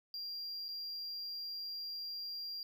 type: tone with dropouts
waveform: triangle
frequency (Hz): 4767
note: D8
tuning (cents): +25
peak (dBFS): -39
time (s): 0.14-2.63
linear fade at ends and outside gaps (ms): 1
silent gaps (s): 0.683-0.688
effects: none